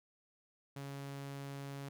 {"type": "tone", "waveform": "sawtooth", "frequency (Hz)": 139.3, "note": "C#3", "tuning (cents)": 9, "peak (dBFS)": -39, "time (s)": [0.76, 1.89], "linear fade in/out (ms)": 5, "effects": []}